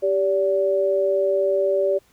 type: tone pair together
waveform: sine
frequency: 392 / 575.9 Hz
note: G4 / D5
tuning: 0 / -34 cents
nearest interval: perfect fifth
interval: 666 cents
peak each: -21 / -19 dBFS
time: 0.02-1.99 s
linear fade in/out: 20 ms
effects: pink hiss -59 dBFS RMS until 2.12 s